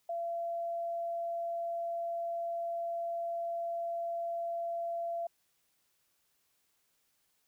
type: tone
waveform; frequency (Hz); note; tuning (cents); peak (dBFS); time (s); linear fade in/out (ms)
sine; 680; F5; -46; -33; 0.09-5.27; 5
effects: white hiss -75 dBFS RMS until 7.47 s